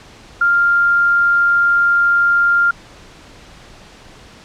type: tone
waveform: sine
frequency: 1396.9 Hz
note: F6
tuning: in tune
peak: -10 dBFS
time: 0.41-2.71 s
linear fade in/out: 5 ms
effects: pink hiss -41 dBFS RMS until 4.44 s + low-pass 6000 Hz 12 dB/octave